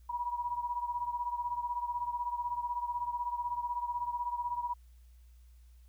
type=beating tone pair; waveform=sine; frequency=962 / 978 Hz; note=B5 / B5; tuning=-46 / -17 cents; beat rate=16 Hz; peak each=-34 / -38 dBFS; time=0.09-4.74 s; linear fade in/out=10 ms; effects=added 60 Hz sine -54 dBFS peak until 5.88 s + white hiss -73 dBFS RMS until 5.88 s